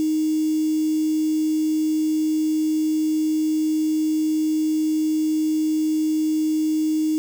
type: tone with quantisation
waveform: sine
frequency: 311.1 Hz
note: D#4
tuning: in tune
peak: -18 dBFS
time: 0-7.18 s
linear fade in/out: 0 ms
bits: 6
effects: none